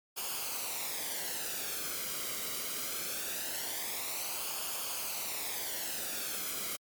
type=noise with flanger; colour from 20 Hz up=white; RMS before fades=-37 dBFS; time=0.16-6.77 s; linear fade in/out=20 ms; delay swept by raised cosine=0.51 to 1.16 ms; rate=0.22 Hz; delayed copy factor=-0.6; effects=MP3 96 kbps